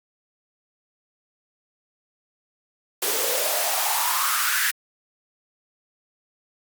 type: noise with high-pass filter sweep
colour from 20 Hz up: white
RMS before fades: -23 dBFS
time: 3.02-4.71 s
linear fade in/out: 5 ms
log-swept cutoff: 390 to 1700 Hz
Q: 5.8
effects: Opus 48 kbps